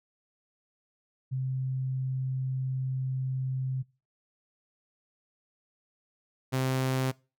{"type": "tone pair in turn", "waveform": ["sine", "sawtooth"], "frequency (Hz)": [130.81, 130.81], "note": ["C3", "C3"], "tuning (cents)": [0, 0], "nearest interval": "unison", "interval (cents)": 0, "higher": "neither", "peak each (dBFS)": [-28, -22], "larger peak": "second", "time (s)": [[1.31, 3.83], [6.52, 7.12]], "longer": "first", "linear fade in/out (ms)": 20, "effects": ["noise-tail reverb RT60 0.3 s tail -22 dB re dry"]}